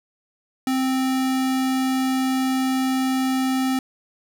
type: tone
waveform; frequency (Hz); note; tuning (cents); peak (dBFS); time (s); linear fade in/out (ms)
square; 261.6; C4; 0; -20; 0.67-3.79; 2
effects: none